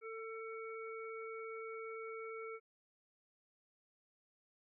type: harmonic tone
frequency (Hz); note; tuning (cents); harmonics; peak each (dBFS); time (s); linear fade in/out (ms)
447.1; A4; +28; 1 / 3 / 5; -45 / -50 / -52; 0.01-2.6; 50
effects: none